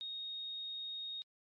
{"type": "tone", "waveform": "sine", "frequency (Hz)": 3729, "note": "A#7", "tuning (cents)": 0, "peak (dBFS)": -40, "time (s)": [0.01, 1.22], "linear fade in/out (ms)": 0, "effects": ["MP3 48 kbps"]}